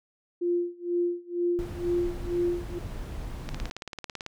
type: tone with tremolo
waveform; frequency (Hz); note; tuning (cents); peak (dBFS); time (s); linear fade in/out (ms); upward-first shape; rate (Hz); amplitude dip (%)
sine; 349.2; F4; 0; -22; 0.41-2.79; 10; sine; 2.1; 95
type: noise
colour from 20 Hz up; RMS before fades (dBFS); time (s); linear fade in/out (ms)
brown; -36; 1.59-3.7; 0
type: click train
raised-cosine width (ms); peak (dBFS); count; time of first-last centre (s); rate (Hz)
0.2; -19; 15; 3.49-4.263; 18.1
effects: none